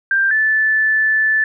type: tone pair in turn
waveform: sine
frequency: 1583 / 1749.7 Hz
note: G6 / A6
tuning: +17 / -10 cents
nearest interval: major second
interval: 173 cents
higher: second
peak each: -12 dBFS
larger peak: neither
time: 0.11-0.31 / 0.31-1.44 s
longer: second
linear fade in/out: 2 ms
effects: none